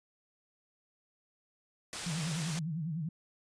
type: low-pass noise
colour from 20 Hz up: white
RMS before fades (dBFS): -41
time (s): 1.93-2.59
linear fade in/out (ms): 0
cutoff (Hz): 8500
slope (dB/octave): 12
type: tone with vibrato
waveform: sine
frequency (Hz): 160.8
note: E3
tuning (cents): -43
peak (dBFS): -33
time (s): 2.06-3.09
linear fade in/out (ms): 5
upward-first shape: sine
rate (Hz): 10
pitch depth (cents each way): 150
effects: resampled to 22050 Hz